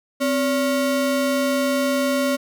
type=ring-modulated tone; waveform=square; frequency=415.3 Hz; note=G#4; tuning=in tune; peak=-16 dBFS; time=0.2-2.37 s; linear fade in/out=20 ms; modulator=155 Hz; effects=none